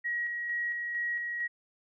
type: tone with tremolo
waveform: sine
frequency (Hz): 1903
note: A#6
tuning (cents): +35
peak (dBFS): -29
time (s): 0.04-1.48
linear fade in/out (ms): 20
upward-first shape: square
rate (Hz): 2.2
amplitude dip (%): 30
effects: none